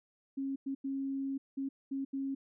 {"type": "tone bursts at uneven times", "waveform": "sine", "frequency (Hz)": 272, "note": "C#4", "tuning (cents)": -33, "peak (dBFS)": -33, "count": 6, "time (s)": [[0.37, 0.56], [0.66, 0.75], [0.84, 1.38], [1.57, 1.69], [1.91, 2.05], [2.13, 2.35]], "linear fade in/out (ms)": 10, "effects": []}